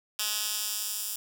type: tone with high-pass filter sweep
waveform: 10% pulse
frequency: 211.2 Hz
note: G#3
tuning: 29 cents sharp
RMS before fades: -32 dBFS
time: 0.19-1.16 s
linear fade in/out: 2 ms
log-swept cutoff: 3600 to 8100 Hz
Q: 0.75
effects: none